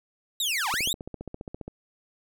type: linear two-way sweep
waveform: sawtooth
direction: down then up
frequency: 3900 to 735 to 3900 Hz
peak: -22 dBFS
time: 0.4-0.93 s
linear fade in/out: 2 ms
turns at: 0.69 s
type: click train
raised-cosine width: 2 ms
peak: -23 dBFS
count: 15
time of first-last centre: 0.74-1.68 s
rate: 14.9 Hz
effects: none